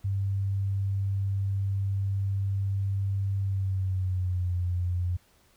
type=tone with pitch glide; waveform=sine; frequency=98.2 to 89.02 Hz; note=G2 to F2; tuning=+4 to +34 cents; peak=-25 dBFS; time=0.04-5.17 s; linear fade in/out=10 ms; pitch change=-170 cents; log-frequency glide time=3.41-4.54 s; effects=pink hiss -63 dBFS RMS until 5.56 s